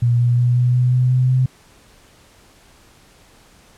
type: tone with pitch steps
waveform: sine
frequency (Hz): 119.7 / 120.95 / 122.22 / 123.49 / 124.78 / 126.09 / 127.41 / 128.74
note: A#2 / B2 / B2 / B2 / B2 / B2 / C3 / C3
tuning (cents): +46 / -36 / -18 / 0 / +18 / +36 / -46 / -28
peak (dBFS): -12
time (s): 0.02-1.46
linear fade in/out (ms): 5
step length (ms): 180
effects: pink hiss -50 dBFS RMS until 3.77 s + low-pass 11000 Hz 12 dB/octave